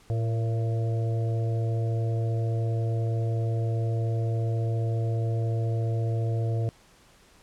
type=harmonic tone with a mistuned harmonic; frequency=113.1 Hz; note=A2; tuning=48 cents sharp; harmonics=1 / 3 / 4 / 5 / 6; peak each=-24 / -39 / -37 / -42 / -40 dBFS; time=0.1-6.69 s; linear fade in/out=0 ms; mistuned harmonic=4; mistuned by=+37 cents; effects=pink hiss -57 dBFS RMS until 7.42 s + low-pass 10000 Hz 12 dB/octave